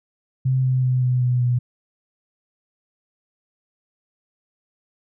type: tone with pitch steps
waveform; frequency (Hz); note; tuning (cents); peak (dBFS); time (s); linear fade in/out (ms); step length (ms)
sine; 130.5 / 128.93 / 127.37 / 125.84 / 124.32 / 122.82; C3 / C3 / C3 / B2 / B2 / B2; -4 / -25 / -46 / +33 / +12 / -9; -16; 0.45-1.59; 10; 190
effects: none